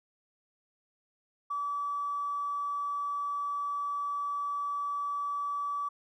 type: tone with tanh clipping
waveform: triangle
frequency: 1150 Hz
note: D6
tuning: 37 cents flat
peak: -30 dBFS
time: 1.5-5.89 s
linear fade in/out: 10 ms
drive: 2 dB
effects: none